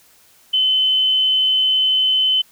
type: tone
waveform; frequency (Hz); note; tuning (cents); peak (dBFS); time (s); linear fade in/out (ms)
sine; 3046; F#7; +50; -13; 0.53-2.42; 10
effects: white hiss -52 dBFS RMS until 2.51 s